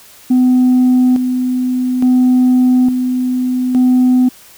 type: tone with tremolo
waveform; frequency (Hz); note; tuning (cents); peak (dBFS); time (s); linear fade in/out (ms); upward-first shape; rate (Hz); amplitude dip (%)
sine; 252.5; B3; +39; -5; 0.3-4.29; 10; square; 0.58; 55
effects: tanh soft clip ceiling -5 dBFS + white hiss -41 dBFS RMS until 4.57 s